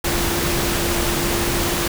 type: tone in noise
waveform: sine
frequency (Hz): 345.1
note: F4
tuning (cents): -21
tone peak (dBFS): -25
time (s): 0.04-1.88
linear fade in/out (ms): 5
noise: pink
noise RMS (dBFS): -21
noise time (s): 0.04-1.88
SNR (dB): -7
effects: none